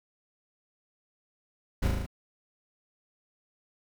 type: noise with echo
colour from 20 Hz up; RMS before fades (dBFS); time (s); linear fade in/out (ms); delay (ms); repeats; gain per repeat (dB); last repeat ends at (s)
brown; -26; 1.82-1.88; 10; 37; 5; -2; 2.065
effects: none